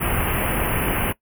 pink band-stop noise, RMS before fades -22 dBFS, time 0-1.13 s, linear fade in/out 20 ms, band 3000 to 9700 Hz, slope 96 dB/octave, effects noise-tail reverb RT60 0.1 s tail -19 dB re dry

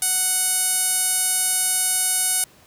sawtooth tone with band-pass filter, 740 Hz, F#5, in tune, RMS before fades -21 dBFS, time 0.02-2.44 s, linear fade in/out 2 ms, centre 10000 Hz, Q 2.9, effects pink hiss -52 dBFS RMS until 2.66 s + high-pass 60 Hz 12 dB/octave

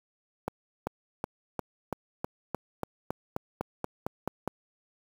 accelerating click train, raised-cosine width 1 ms, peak -16 dBFS, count 15, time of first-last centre 0.48-4.476 s, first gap 390 ms, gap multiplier 0.95, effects high-pass 80 Hz 12 dB/octave + 7-bit

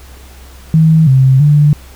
sine tone with pitch steps, 159.6 / 132.2 / 147.6 Hz, D#3 / C3 / D3, +44 / +18 / +9 cents, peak -4 dBFS, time 0.74-1.73 s, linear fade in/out 0 ms, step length 330 ms, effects added 65 Hz sine -34 dBFS peak until 1.95 s + pink hiss -40 dBFS RMS until 1.95 s

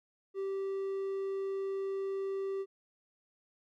triangle tone, 389.4 Hz, G4, 12 cents flat, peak -31 dBFS, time 0.34-2.66 s, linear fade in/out 50 ms, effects Opus 48 kbps

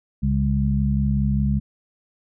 sine tone cluster, 67.6 / 139.5 / 204.6 Hz, C#2 / C#3 / G#3, -43 / +11 / -26 cents, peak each -22 dBFS, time 0.22-1.6 s, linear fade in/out 20 ms, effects none

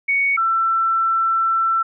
sine tone pair in turn, 2229 / 1340 Hz, C#7 / E6, +9 / +28 cents, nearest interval major sixth, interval 881 cents, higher first, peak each -15 / -15 dBFS, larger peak neither, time 0.08-0.37 / 0.37-1.83 s, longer second, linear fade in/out 10 ms, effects none

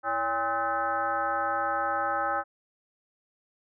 sine tone with frequency modulation, 1046.5 Hz, C6, in tune, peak -25 dBFS, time 0.03-2.44 s, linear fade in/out 50 ms, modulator 239 Hz, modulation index 2, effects none

